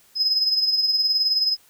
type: tone with tremolo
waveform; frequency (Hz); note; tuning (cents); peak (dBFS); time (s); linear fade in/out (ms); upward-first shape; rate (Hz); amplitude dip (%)
sine; 5080; D#8; +35; -14; 0.15-1.57; 50; sine; 19; 60
effects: tanh soft clip ceiling -13 dBFS + white hiss -56 dBFS RMS until 1.69 s